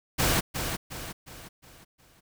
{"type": "noise with echo", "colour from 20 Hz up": "pink", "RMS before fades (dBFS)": -24, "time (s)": [0.18, 0.41], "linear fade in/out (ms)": 20, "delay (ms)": 360, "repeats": 5, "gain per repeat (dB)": -7, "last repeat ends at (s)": 2.21, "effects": []}